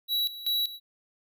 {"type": "tone with tremolo", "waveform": "square", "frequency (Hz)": 3909, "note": "B7", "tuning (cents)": -19, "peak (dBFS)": -25, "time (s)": [0.08, 0.8], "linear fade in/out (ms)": 50, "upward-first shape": "square", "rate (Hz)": 2.6, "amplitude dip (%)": 80, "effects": []}